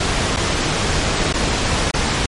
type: noise with dropouts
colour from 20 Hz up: pink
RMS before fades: -18 dBFS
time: 0-2.26 s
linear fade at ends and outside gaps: 5 ms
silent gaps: 0.364-0.368 / 1.328-1.338 / 1.912-1.937 s
effects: low-pass 7000 Hz 12 dB/octave + MP3 48 kbps